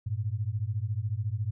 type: beating tone pair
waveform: sine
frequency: 99.4 / 113.4 Hz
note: G2 / A#2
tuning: +25 / -47 cents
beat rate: 14 Hz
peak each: -31 dBFS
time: 0.06-1.51 s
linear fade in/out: 10 ms
effects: none